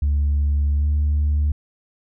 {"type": "tone with pitch glide", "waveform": "sine", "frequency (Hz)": [72.2, 74.02], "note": ["D2", "D2"], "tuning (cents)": [-29, 14], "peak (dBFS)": -14, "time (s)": [0.02, 1.52], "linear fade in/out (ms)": 5, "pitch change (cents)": 43, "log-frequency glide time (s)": [0.78, 0.85], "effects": ["tanh soft clip ceiling -14 dBFS"]}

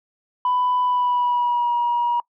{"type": "tone with pitch glide", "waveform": "sine", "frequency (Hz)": [995, 956.7], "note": ["B5", "A#5"], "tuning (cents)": [13, 45], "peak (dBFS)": -16, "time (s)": [0.45, 2.2], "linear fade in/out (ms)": 2, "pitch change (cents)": -68, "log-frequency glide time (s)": [0.83, 1.72], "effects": ["noise-tail reverb RT60 0.1 s tail -24 dB re dry", "tanh soft clip ceiling -14 dBFS"]}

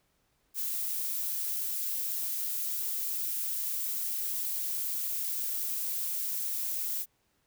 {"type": "noise", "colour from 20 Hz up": "violet", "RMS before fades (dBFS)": -33, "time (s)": [0.54, 7.06], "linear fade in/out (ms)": 50, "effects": ["pink hiss -73 dBFS RMS until 7.46 s"]}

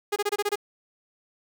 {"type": "tone bursts", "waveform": "sawtooth", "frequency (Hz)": 411.4, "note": "G#4", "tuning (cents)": -16, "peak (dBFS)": -19, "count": 7, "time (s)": [0.12, 0.558], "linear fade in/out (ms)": 10, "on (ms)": 42, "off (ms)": 24, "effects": ["8-bit"]}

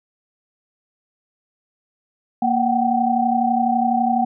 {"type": "tone cluster", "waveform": "sine", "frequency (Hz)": [234.6, 741, 773], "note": ["A#3", "F#5", "G5"], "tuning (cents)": [11, 2, -24], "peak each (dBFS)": -20, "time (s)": [2.42, 4.25], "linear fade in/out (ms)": 5, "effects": []}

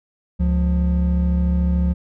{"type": "tone pair together", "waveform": "triangle", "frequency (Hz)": [70.56, 177.8], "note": ["C#2", "F3"], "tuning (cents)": [31, 31], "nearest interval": "octave + major third", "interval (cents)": 1600, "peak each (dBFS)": [-15, -18], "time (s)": [0.39, 1.94], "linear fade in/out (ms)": 20, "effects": []}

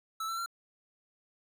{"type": "tone with pitch steps", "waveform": "square", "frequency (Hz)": [1313, 1340.6, 1368.8], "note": ["E6", "E6", "F6"], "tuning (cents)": [-7, 29, -35], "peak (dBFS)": -34, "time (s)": [0.2, 0.461], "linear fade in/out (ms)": 5, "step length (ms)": 87, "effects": []}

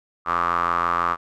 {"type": "tone with band-pass filter", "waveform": "square", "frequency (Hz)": 43.01, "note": "F1", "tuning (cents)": -26, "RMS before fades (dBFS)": -22, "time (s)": [0.25, 1.17], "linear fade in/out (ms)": 50, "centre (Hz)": 1200, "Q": 8.1, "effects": []}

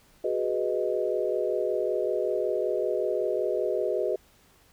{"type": "chord", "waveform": "sine", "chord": "G# minor seventh", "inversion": "third", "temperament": "equal", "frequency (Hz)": [370, 415.3, 493.9, 622.3], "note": ["F#4", "G#4", "B4", "D#5"], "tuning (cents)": [0, 0, 0, 0], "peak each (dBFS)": -30, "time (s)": [0.24, 4.16], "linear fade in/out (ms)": 5, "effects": ["pink hiss -60 dBFS RMS until 4.72 s"]}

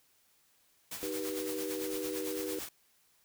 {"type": "noise with tremolo", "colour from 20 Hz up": "white", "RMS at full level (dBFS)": -40, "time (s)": [0.91, 2.69], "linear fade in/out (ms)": 5, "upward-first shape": "sine", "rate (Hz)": 8.9, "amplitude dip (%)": 55}
{"type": "chord", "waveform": "sine", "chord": "Eb augmented", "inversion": "none", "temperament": "just", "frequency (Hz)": [311.1, 388.9, 486.1], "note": ["Eb4", "G4", "B4"], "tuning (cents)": [0, -14, -28], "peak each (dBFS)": -39, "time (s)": [1.03, 2.59], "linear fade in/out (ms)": 0}
{"effects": ["white hiss -69 dBFS RMS until 3.24 s"]}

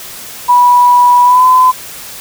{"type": "tone with pitch glide", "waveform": "sine", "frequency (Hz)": [979, 1016.5], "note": ["B5", "B5"], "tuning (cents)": [-15, 50], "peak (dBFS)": -3, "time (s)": [0.48, 1.72], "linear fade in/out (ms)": 20, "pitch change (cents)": 65, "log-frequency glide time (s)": [1.24, 1.45], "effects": ["white hiss -28 dBFS RMS until 2.2 s"]}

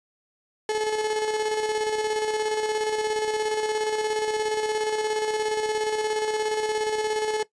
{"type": "tone with tremolo", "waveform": "35% pulse", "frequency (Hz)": 430.4, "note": "A4", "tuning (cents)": -38, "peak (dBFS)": -20, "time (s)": [0.69, 7.43], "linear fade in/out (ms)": 2, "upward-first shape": "square", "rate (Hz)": 17, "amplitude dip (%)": 40, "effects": ["noise-tail reverb RT60 0.1 s tail -17 dB re dry", "resampled to 22050 Hz"]}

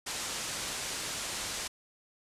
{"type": "low-pass noise", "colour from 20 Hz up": "white", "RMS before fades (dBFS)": -37, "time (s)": [0.06, 1.68], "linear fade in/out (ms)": 10, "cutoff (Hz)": 8900, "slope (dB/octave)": 24, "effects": ["resampled to 32000 Hz"]}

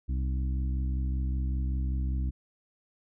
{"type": "harmonic tone with a mistuned harmonic", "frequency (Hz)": 65.2, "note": "C2", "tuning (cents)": -5, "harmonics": [1, 2, 3, 4, 5], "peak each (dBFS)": [-27, -37, -42, -44, -47], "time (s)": [0.08, 2.31], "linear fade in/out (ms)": 20, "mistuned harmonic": 5, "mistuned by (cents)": -62, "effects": []}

